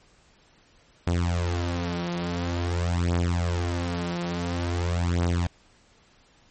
sawtooth beating tone pair, 86.6 / 87.08 Hz, F2 / F2, -14 / -5 cents, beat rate 0.48 Hz, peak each -23 dBFS, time 1.07-5.47 s, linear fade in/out 0 ms, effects pink hiss -59 dBFS RMS until 6.5 s + MP3 32 kbps

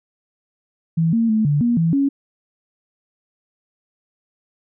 sine tone with pitch steps, 163.9 / 228.8 / 217.8 / 145.9 / 237.8 / 165 / 277.6 Hz, E3 / A#3 / A3 / D3 / A#3 / E3 / C#4, -10 / -32 / -17 / -11 / +35 / +2 / +3 cents, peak -14 dBFS, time 0.97-2.09 s, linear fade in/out 10 ms, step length 160 ms, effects none

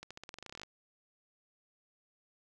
accelerating click train, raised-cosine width 0.2 ms, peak -28 dBFS, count 16, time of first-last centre 0.03-0.634 s, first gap 76 ms, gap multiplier 0.9, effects none

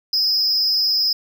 triangle tone with amplitude modulation, 5090 Hz, D#8, 39 cents sharp, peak -11 dBFS, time 0.13-1.13 s, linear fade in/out 5 ms, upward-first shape sine, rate 298 Hz, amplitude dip 80%, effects none

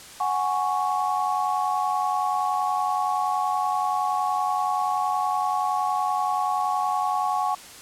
sine chord, F# suspended second, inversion none, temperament equal, 740 / 830.6 / 1108.7 Hz, F#5 / G#5 / C#6, 0 / 0 / 0 cents, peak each -26 dBFS, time 0.2-7.55 s, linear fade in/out 5 ms, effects white hiss -43 dBFS RMS until 7.81 s + low-pass 10000 Hz 12 dB/octave

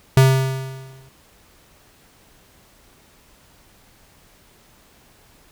square tone with exponential decay, 132.6 Hz, C3, 23 cents sharp, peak -8 dBFS, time 0.17-1.09 s, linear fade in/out 2 ms, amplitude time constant 200 ms, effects pink hiss -53 dBFS RMS until 5.51 s

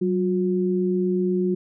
sine tone pair together, 188.02 / 360 Hz, F#3 / F#4, +28 / -47 cents, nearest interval major seventh, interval 1125 cents, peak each -22 / -22 dBFS, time 0.01-1.55 s, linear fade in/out 10 ms, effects none

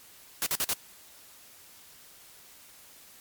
white noise bursts, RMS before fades -28 dBFS, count 4, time 0.42-0.733 s, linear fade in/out 0 ms, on 43 ms, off 47 ms, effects white hiss -53 dBFS RMS until 3.2 s + MP3 96 kbps

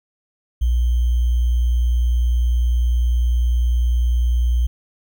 sine tone with sample-and-hold, 60 Hz, B1, 49 cents flat, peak -14 dBFS, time 0.61-4.67 s, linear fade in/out 10 ms, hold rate 3150 Hz, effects none

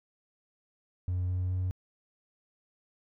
triangle tone with pitch steps, 90.6 / 91.39 / 92.18 Hz, F#2 / F#2 / F#2, -36 / -21 / -6 cents, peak -25 dBFS, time 1.08-1.71 s, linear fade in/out 0 ms, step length 210 ms, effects tanh soft clip ceiling -23 dBFS

